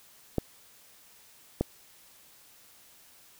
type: clicks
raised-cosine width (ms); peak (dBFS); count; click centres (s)
2; -12; 2; 0.383 / 1.61
effects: white hiss -57 dBFS RMS until 3.39 s